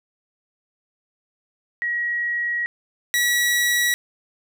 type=tone pair in turn; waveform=sine / sawtooth; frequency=1906 / 1931.5 Hz; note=A#6 / B6; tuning=+38 / -39 cents; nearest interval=unison; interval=23 cents; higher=second; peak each=-21 / -14 dBFS; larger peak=second; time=1.82-2.66 / 3.14-3.94 s; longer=first; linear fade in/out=0 ms; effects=none